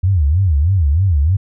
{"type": "tone with vibrato", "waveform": "sine", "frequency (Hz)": 83.1, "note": "E2", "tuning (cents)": 15, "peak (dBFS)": -10, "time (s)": [0.03, 1.37], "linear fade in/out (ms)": 10, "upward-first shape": "sine", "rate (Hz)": 3.2, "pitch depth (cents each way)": 300, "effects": []}